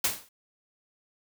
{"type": "noise with exponential decay", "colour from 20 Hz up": "white", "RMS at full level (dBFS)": -22, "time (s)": [0.04, 0.29], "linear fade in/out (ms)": 5, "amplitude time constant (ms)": 53, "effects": []}